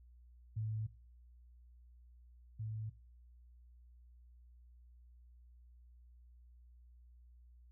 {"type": "tone pair in turn", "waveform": "sine", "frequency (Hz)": [109.2, 109.2], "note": ["A2", "A2"], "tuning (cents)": [-13, -13], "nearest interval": "unison", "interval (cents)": 0, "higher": "neither", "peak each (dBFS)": [-36, -39], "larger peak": "first", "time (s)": [[0.56, 0.87], [2.59, 2.9]], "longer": "neither", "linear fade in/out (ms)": 10, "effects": ["noise-tail reverb RT60 0.4 s tail -19 dB re dry", "added 60 Hz sine -58 dBFS peak until 7.71 s"]}